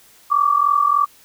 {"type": "tone pair together", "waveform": "sine", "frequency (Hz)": [1138.7, 1182], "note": ["C#6", "D6"], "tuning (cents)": [46, 11], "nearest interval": "minor second", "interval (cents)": 65, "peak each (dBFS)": -16, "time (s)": [0.3, 1.06], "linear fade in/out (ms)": 20, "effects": ["white hiss -50 dBFS RMS until 1.24 s"]}